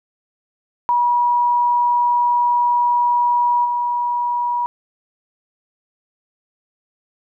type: tone with level steps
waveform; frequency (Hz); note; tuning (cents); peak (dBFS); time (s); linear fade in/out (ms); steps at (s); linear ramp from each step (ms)
sine; 965; B5; -40; -13 / -17; 0.89-4.66; 0; 3.64; 20
effects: none